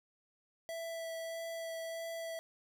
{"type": "tone with vibrato", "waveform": "square", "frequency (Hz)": 659.3, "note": "E5", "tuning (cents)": 0, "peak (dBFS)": -40, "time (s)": [0.69, 2.39], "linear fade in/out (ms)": 0, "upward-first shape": "sine", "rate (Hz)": 1.6, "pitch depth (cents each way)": 10, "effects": []}